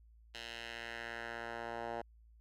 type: tone with band-pass filter sweep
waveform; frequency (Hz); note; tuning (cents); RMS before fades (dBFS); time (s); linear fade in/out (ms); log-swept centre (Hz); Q
10% pulse; 116.54; A#2; 0; -44; 0.34-2.02; 10; 3300 to 820; 1.6
effects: added 56 Hz sine -59 dBFS peak until 2.4 s